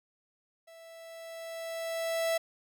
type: tone with level ramp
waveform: 45% pulse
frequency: 659.3 Hz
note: E5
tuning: in tune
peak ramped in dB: -51 to -26 dBFS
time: 0.67-2.38 s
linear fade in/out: 10 ms
effects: none